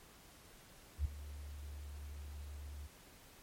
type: tone with ADSR envelope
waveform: sine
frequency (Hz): 72.4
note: D2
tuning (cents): -24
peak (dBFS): -29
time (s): 0.98-2.88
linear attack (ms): 72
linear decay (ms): 7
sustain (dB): -16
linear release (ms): 23
effects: pink hiss -60 dBFS RMS until 3.42 s + MP3 64 kbps